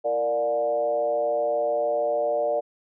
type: tone with frequency modulation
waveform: sine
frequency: 589 Hz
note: D5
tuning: 5 cents sharp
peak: -21 dBFS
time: 0.04-2.61 s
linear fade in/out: 20 ms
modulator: 127 Hz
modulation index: 0.92
effects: none